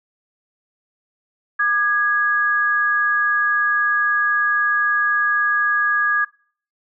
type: tone pair together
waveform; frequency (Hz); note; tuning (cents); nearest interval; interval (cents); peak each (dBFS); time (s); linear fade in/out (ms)
sine; 1205 / 1661.2; D6 / G#6; +44 / 0; tritone; 556; -21 / -16; 1.59-6.25; 10
effects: noise-tail reverb RT60 0.5 s tail -24 dB re dry